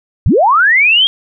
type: linear sweep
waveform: sine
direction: up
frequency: 53.9 to 3272 Hz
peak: -6 dBFS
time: 0.26-1.07 s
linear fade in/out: 0 ms
effects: none